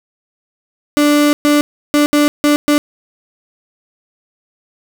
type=tone bursts at uneven times; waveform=35% pulse; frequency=293.7 Hz; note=D4; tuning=in tune; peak=-7 dBFS; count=6; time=0.97-1.33 / 1.45-1.61 / 1.94-2.06 / 2.13-2.28 / 2.44-2.56 / 2.68-2.78 s; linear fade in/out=0 ms; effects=8-bit